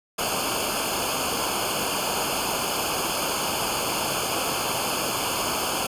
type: noise with comb filter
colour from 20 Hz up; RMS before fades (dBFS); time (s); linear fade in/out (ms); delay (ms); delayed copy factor
pink; -26; 0.18-5.87; 10; 0.52; -1
effects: resampled to 32000 Hz